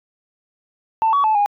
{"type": "tone with pitch steps", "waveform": "sine", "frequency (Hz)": [890, 1129, 869, 819], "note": ["A5", "C#6", "A5", "G#5"], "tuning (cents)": [20, 31, -22, -24], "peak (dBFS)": -12, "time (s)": [1.02, 1.46], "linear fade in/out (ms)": 0, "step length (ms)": 110, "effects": ["tanh soft clip ceiling -10 dBFS"]}